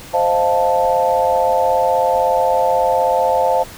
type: chord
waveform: sine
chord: F dominant seventh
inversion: second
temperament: equal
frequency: 523.3 / 622.3 / 698.5 / 880 Hz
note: C5 / Eb5 / F5 / A5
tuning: 0 / 0 / 0 / 0 cents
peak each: -17 / -21 / -18 / -17 dBFS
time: 0.13-3.64 s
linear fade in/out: 20 ms
effects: pink hiss -36 dBFS RMS until 3.77 s